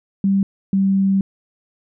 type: tone pair in turn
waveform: sine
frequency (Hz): 195.8 / 194.22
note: G3 / G3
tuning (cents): -2 / -16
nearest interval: unison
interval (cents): 14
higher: first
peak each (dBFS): -13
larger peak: neither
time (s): 0.24-0.43 / 0.73-1.21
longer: second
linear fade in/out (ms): 2
effects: none